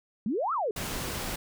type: exponential two-way sweep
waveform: sine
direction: up then down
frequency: 190.9 to 1377 to 391.9 Hz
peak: -26 dBFS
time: 0.26-0.71 s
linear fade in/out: 2 ms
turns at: 0.53 s
type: noise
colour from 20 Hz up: pink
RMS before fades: -34 dBFS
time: 0.76-1.36 s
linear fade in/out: 5 ms
effects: none